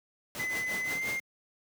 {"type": "noise with tremolo", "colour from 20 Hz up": "pink", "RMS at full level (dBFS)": -36, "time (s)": [0.35, 1.2], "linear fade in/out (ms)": 0, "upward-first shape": "triangle", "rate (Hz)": 5.7, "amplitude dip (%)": 85}
{"type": "tone with pitch glide", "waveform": "triangle", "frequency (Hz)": [2023, 2113], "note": ["B6", "C7"], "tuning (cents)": [41, 16], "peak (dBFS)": -29, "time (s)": [0.39, 1.2], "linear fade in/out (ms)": 10, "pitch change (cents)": 75, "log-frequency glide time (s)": [0.82, 1.09]}
{"effects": ["high-pass 150 Hz 12 dB/octave"]}